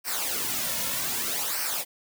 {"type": "noise with flanger", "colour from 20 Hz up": "white", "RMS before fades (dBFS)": -29, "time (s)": [0.04, 1.85], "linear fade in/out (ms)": 50, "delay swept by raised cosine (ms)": [0.28, 2.58], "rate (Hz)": 0.64, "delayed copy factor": -0.7, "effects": []}